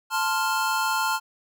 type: chord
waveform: square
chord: F major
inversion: first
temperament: equal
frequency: 880 / 1046.5 / 1396.9 Hz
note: A5 / C6 / F6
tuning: 0 / 0 / 0 cents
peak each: -27 / -29 / -27 dBFS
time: 0.1-1.2 s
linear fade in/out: 50 ms
effects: none